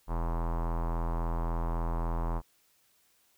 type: tone with low-pass filter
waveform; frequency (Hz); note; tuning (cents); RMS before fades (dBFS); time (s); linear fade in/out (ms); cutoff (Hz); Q
square; 41.82; E1; +26; -31; 0.07-2.42; 50; 1000; 3.8
effects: white hiss -68 dBFS RMS until 3.37 s